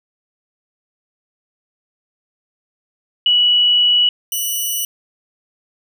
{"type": "tone pair in turn", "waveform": ["sine", "5% pulse"], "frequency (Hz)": [2938, 2953], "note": ["F#7", "F#7"], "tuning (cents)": [-13, -4], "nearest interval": "unison", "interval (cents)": 9, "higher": "second", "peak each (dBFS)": [-10, -10], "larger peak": "neither", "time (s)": [[3.26, 4.09], [4.32, 4.85]], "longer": "first", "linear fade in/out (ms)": 2, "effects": []}